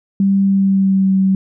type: tone with pitch glide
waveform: sine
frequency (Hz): 196 to 191.41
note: G3 to G3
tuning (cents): 0 to -41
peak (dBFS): -10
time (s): 0.2-1.35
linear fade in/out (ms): 2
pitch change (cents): -41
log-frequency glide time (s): 0.43-1.13
effects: none